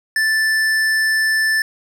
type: tone with hard clipping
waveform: triangle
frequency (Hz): 1760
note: A6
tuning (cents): 0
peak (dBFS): -16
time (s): 0.16-1.62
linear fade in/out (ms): 2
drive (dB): 16
effects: none